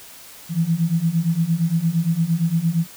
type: beating tone pair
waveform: sine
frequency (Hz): 161 / 169.7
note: E3 / F3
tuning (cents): -41 / -49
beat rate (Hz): 8.7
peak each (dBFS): -21 / -19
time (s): 0.49-2.87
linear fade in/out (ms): 50
effects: white hiss -42 dBFS RMS until 2.96 s